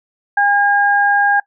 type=tone pair together; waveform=sine; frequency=811 / 1622 Hz; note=G#5 / G#6; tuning=-41 / -41 cents; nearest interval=octave; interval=1200 cents; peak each=-13 dBFS; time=0.37-1.4 s; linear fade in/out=5 ms; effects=noise-tail reverb RT60 0.1 s tail -21 dB re dry